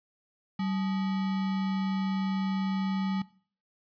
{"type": "tone with sample-and-hold", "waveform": "sine", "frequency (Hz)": 191.9, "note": "G3", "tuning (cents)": -37, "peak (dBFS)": -27, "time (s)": [0.59, 3.22], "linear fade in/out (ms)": 5, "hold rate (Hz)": 1050, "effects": ["noise-tail reverb RT60 0.5 s tail -21 dB re dry", "resampled to 11025 Hz"]}